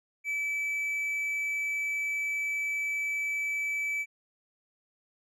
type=tone; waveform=triangle; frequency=2305 Hz; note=D7; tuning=33 cents flat; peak=-27 dBFS; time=0.24-4.06 s; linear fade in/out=50 ms; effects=none